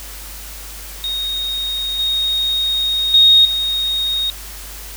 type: tone with level steps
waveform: sine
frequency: 3729 Hz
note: A#7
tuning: in tune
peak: -19 / -15 / -6 / -16 dBFS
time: 1.04-4.3 s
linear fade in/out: 0 ms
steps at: 1.99 / 3.14 / 3.45 s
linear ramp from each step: 2 ms
effects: added 50 Hz sine -34 dBFS peak until 4.96 s + white hiss -34 dBFS RMS until 4.96 s